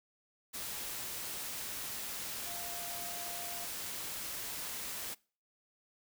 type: tone in noise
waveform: sine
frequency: 697 Hz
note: F5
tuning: 4 cents flat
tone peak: -47 dBFS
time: 2.46-3.66 s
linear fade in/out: 20 ms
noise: white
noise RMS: -41 dBFS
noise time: 0.53-5.15 s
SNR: -9 dB
effects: noise-tail reverb RT60 0.4 s tail -24 dB re dry